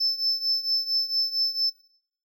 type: tone with tremolo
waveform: triangle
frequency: 5274 Hz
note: E8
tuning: in tune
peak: -17 dBFS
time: 0-1.7 s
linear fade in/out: 10 ms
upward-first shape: triangle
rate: 4.4 Hz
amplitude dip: 90%
effects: noise-tail reverb RT60 0.6 s tail -20 dB re dry + tanh soft clip ceiling -17 dBFS